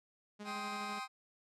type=tone with tremolo; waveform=sawtooth; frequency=207.7 Hz; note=G#3; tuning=in tune; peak=-40 dBFS; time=0.39-1 s; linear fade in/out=20 ms; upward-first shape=square; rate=12 Hz; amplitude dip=30%
type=chord; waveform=sawtooth; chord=C minor; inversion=second; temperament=just; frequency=784.9 / 1046.5 / 1255.8 Hz; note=G5 / C6 / Eb6; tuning=+2 / 0 / +16 cents; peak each=-40 dBFS; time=0.44-1.08 s; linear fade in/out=50 ms
effects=low-pass 7000 Hz 12 dB/octave